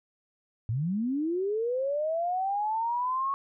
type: linear sweep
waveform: sine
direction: up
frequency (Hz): 103.4 to 1108.7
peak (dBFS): -26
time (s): 0.69-3.34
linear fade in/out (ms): 0
effects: none